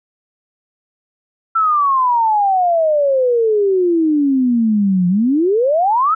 sine exponential two-way sweep, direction down then up, 1345 to 174.61 to 1345 Hz, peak -11 dBFS, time 1.55-6.15 s, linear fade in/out 10 ms, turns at 5.08 s, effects none

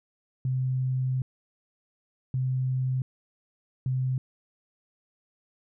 sine tone bursts at uneven times, 129.4 Hz, C3, 19 cents flat, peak -24 dBFS, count 3, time 0.45-1.22 / 2.34-3.02 / 3.86-4.18 s, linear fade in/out 2 ms, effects none

